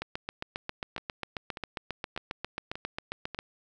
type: two click trains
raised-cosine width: 0.3 ms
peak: -17 / -22 dBFS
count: 26 / 5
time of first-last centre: 0.02-3.389 / 0.98-3.347 s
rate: 7.42 / 1.69 Hz
effects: none